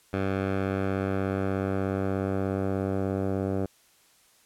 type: tone with low-pass filter sweep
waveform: 10% pulse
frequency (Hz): 96.7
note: G2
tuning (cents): -23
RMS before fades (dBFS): -28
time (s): 0.13-3.66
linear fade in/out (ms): 5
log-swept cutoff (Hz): 2200 to 730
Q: 0.85
effects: white hiss -61 dBFS RMS until 4.45 s + low-pass 12000 Hz 12 dB/octave